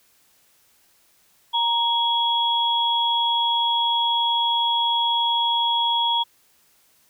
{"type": "tone pair together", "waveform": "sine", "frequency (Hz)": [936, 3333], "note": ["A#5", "G#7"], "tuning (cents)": [7, 5], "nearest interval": "octave + minor seventh", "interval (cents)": 2198, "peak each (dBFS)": -21, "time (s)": [1.53, 6.24], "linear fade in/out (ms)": 20, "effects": ["white hiss -60 dBFS RMS until 7.09 s"]}